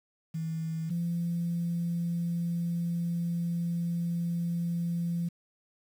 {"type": "tone pair in turn", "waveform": "sine", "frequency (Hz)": [161.8, 170.89], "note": ["E3", "F3"], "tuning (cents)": [-32, -37], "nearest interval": "minor second", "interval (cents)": 95, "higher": "second", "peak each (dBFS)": [-30, -27], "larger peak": "second", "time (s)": [[0.34, 0.9], [0.9, 5.29]], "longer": "second", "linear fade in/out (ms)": 10, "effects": ["tanh soft clip ceiling -23 dBFS", "9-bit"]}